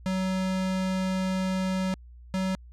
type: tone pair in turn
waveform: square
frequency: 187.7 / 188.44 Hz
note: F#3 / F#3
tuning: +25 / +32 cents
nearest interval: unison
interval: 7 cents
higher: second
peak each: -26 / -26 dBFS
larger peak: neither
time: 0.06-1.94 / 2.34-2.55 s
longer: first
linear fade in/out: 0 ms
effects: added 60 Hz sine -45 dBFS peak until 2.72 s + low-pass 8000 Hz 12 dB/octave